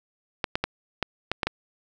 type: clicks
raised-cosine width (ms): 0.3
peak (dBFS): -8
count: 7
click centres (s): 0.442 / 0.555 / 0.64 / 1.027 / 1.316 / 1.432 / 1.47
effects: none

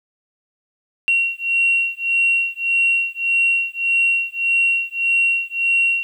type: beating tone pair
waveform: sine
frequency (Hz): 2741 / 2742.7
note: F7 / F7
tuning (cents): -33 / -32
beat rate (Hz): 1.7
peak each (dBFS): -18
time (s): 1.08-6.03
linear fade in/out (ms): 0
effects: tanh soft clip ceiling -8 dBFS + 9-bit

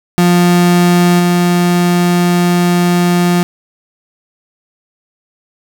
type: tone with level steps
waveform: 35% pulse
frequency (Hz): 175.9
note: F3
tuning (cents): +13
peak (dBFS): -5 / -7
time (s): 0.18-3.43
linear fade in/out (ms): 0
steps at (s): 1.19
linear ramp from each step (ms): 10
effects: none

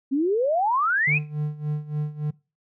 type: exponential sweep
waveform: sine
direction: up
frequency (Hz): 258.3 to 2622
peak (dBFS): -19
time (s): 0.11-1.19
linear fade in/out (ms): 20
type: tone with tremolo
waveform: triangle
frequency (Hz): 150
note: D3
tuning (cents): +37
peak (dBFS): -20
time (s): 1.07-2.31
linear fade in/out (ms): 10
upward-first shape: sine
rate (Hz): 3.5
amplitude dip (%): 85
effects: noise-tail reverb RT60 0.3 s tail -22 dB re dry

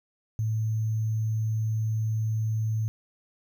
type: tone with sample-and-hold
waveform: sine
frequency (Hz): 110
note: A2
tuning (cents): 0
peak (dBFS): -24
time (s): 0.39-2.88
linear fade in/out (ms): 0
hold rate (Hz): 6300
effects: none

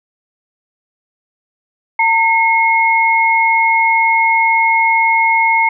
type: tone pair together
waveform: sine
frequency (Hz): 909 / 2162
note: A#5 / C#7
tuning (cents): -44 / -44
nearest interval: octave + minor third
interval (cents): 1500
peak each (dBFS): -12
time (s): 1.99-5.69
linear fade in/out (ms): 5
effects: none

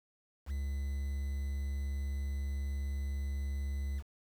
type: tone with quantisation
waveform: triangle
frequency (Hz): 69.4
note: C#2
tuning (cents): +3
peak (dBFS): -31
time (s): 0.46-4.03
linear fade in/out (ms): 50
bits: 9
effects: none

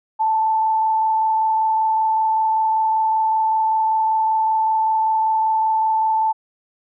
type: tone with frequency modulation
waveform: sine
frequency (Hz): 880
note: A5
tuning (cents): 0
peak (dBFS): -15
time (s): 0.19-6.33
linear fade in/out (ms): 20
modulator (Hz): 25.2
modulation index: 0.41
effects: none

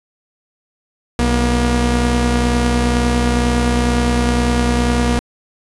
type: tone pair together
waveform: sawtooth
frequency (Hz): 62.11 / 238.6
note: B1 / A#3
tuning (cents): +10 / +41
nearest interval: octave + major seventh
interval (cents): 2331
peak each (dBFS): -12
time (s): 1.19-5.19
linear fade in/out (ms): 0
effects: resampled to 24000 Hz

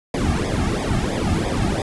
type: noise with flanger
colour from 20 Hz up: brown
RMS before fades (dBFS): -21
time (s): 0.14-1.82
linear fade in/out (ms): 2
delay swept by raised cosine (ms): 0.69 to 2.09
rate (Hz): 3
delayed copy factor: -0.95
effects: resampled to 24000 Hz

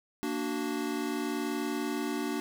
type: chord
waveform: square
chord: Bb augmented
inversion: none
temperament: equal with one note detuned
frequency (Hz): 233.1 / 293.7 / 373.2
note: Bb3 / D4 / F#4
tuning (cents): 0 / 0 / +15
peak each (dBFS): -37 / -34 / -37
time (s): 0.23-2.4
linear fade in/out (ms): 0
effects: none

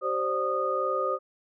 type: tone cluster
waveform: sine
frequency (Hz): 384 / 526 / 589 / 1233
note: G4 / C5 / D5 / D#6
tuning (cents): -36 / +9 / +5 / -16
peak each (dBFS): -33 / -29 / -34 / -28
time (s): 0.01-1.19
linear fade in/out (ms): 50
effects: none

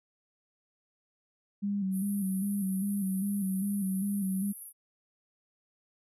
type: tone with vibrato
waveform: sine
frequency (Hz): 196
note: G3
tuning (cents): 0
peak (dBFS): -28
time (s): 1.62-4.53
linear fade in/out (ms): 20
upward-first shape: square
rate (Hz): 2.5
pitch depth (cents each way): 52
type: band-pass noise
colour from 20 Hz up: white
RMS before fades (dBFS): -46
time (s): 1.91-4.73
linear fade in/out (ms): 50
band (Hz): 10000 to 12000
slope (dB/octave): 96
effects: none

